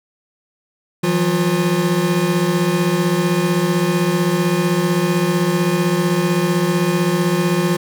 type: tone cluster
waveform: square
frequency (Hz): 164.9 / 180.6 / 353.6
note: E3 / F#3 / F4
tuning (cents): +1 / -42 / +22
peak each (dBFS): -20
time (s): 1.03-7.77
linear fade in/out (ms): 10
effects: none